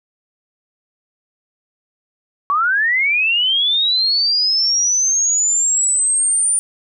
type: linear sweep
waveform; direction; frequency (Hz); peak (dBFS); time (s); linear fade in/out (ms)
sine; up; 1108.7 to 9300; -13; 2.5-6.59; 0
effects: none